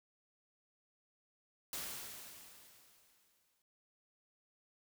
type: noise with exponential decay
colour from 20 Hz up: white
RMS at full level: -41 dBFS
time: 1.73-3.62 s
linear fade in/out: 1 ms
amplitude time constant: 410 ms
effects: none